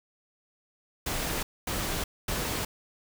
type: noise bursts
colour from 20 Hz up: pink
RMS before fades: -31 dBFS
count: 3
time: 1.06-2.65 s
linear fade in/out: 5 ms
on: 370 ms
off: 240 ms
effects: none